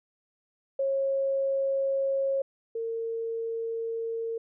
sine tone pair in turn, 544 / 456 Hz, C#5 / A#4, -33 / -38 cents, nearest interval minor third, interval 305 cents, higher first, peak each -24 / -29 dBFS, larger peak first, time 0.79-2.42 / 2.75-4.38 s, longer neither, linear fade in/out 5 ms, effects none

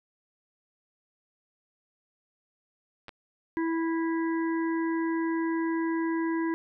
clicks, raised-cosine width 0.3 ms, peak -26 dBFS, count 2, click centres 3.083 / 3.092 s
harmonic tone, 328.5 Hz, E4, 6 cents flat, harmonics 1 / 3 / 5 / 6, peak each -26 / -36 / -40 / -42 dBFS, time 3.57-6.54 s, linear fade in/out 0 ms
effects none

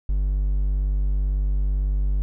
triangle tone, 49 Hz, G1, in tune, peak -17 dBFS, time 0.09-2.22 s, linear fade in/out 0 ms, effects none

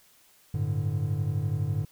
triangle chord, G suspended second, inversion none, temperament equal, 98 / 110 / 146.83 Hz, G2 / A2 / D3, 0 / 0 / 0 cents, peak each -28 dBFS, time 0.54-1.85 s, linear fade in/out 5 ms, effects white hiss -60 dBFS RMS until 1.91 s

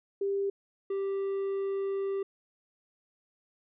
sine / triangle tone pair in turn, 396.4 / 392.1 Hz, G4 / G4, +19 / 0 cents, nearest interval unison, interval 19 cents, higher first, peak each -27 / -27 dBFS, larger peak neither, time 0.21-0.5 / 0.9-2.23 s, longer second, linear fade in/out 5 ms, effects resampled to 8000 Hz

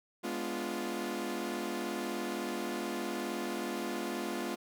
sawtooth chord, G# diminished seventh, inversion none, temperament equal with one note detuned, 207.7 / 246.9 / 290.3 / 349.2 Hz, G#3 / B3 / D4 / F4, 0 / 0 / -20 / 0 cents, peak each -37 / -36 / -39 / -34 dBFS, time 0.23-4.56 s, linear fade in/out 20 ms, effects none

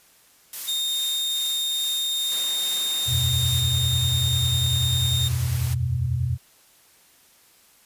blue noise with tremolo, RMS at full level -31 dBFS, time 0.53-3.6 s, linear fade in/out 2 ms, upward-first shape sine, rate 2.4 Hz, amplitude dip 40%
40% pulse tone, 3675 Hz, A#7, 25 cents flat, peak -22 dBFS, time 0.67-5.29 s, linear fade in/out 20 ms
white high-pass noise, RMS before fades -35 dBFS, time 2.3-5.75 s, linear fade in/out 20 ms, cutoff 160 Hz, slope 12 dB/octave
sine chord, E suspended second, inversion none, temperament equal with one note detuned, 82.41 / 92.5 / 124.55 Hz, E2 / F#2 / B2, 0 / 0 / +15 cents, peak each -28 / -28 / -23 dBFS, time 3.06-6.38 s, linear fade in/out 50 ms
effects white hiss -56 dBFS RMS until 7.85 s + resampled to 32000 Hz

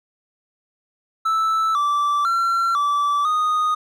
triangle tone with pitch steps, 1316 / 1165 / 1361 / 1159 / 1239 Hz, E6 / D6 / F6 / D6 / D#6, -3 / -14 / -45 / -23 / -8 cents, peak -15 dBFS, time 1.25-3.75 s, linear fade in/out 10 ms, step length 500 ms, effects none

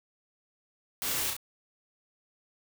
white noise with echo, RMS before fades -33 dBFS, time 1.02-1.3 s, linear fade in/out 0 ms, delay 33 ms, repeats 2, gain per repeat -3 dB, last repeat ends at 1.366 s, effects none

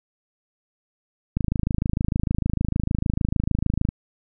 click train, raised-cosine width 5 ms, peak -9 dBFS, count 68, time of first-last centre 1.37-3.889 s, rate 26.6 Hz, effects none

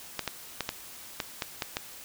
clicks, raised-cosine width 0.2 ms, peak -12 dBFS, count 8, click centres 0.193 / 0.277 / 0.607 / 0.691 / 1.202 / 1.422 / 1.622 / 1.769 s, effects white hiss -46 dBFS RMS until 2.04 s

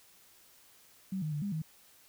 sine tone with pitch steps, 190.5 / 154.2 / 147.6 / 201.7 / 158 Hz, G3 / D#3 / D3 / G3 / D#3, -49 / -15 / +9 / +50 / +27 cents, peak -32 dBFS, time 1.12-1.62 s, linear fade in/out 5 ms, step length 100 ms, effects white hiss -61 dBFS RMS until 2.08 s

